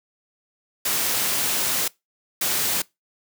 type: noise bursts at uneven times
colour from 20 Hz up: white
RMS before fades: -23 dBFS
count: 2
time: 0.85-1.88 / 2.41-2.82 s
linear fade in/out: 5 ms
effects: noise-tail reverb RT60 0.2 s tail -23 dB re dry + high-pass 100 Hz 12 dB/octave